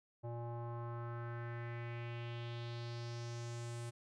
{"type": "tone with low-pass filter sweep", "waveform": "square", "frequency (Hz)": 118.3, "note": "A#2", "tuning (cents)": 26, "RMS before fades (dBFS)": -44, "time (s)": [0.23, 3.91], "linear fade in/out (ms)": 20, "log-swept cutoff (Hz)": [720, 9100], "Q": 2.8, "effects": []}